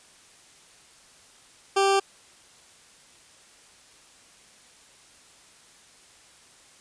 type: tone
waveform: 20% pulse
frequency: 392 Hz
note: G4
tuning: in tune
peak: -14 dBFS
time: 1.76-2 s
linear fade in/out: 10 ms
effects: white hiss -54 dBFS RMS until 6.8 s + resampled to 22050 Hz